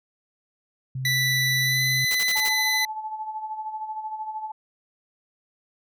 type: tone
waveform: sine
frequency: 130.81 Hz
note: C3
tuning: in tune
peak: -27 dBFS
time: 0.95-2.05 s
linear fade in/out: 5 ms
type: tone with pitch glide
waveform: 25% pulse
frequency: 1975.5 to 2008 Hz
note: B6 to B6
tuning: 0 to +28 cents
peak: -17 dBFS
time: 1.05-2.85 s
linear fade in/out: 2 ms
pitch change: +28 cents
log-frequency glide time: 1.62-1.82 s
type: noise bursts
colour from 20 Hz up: white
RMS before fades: -31 dBFS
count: 5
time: 2.11-2.487 s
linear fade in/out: 0 ms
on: 37 ms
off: 48 ms
type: tone with tremolo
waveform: sine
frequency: 867 Hz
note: A5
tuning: 26 cents flat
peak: -27 dBFS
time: 2.35-4.52 s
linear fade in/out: 10 ms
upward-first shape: sine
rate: 13 Hz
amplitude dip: 60%
effects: none